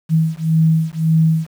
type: beating tone pair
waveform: sine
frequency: 159.7 / 161.5 Hz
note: D#3 / E3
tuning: +45 / -35 cents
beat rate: 1.8 Hz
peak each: -15 dBFS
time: 0.09-1.48 s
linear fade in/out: 50 ms
effects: 7-bit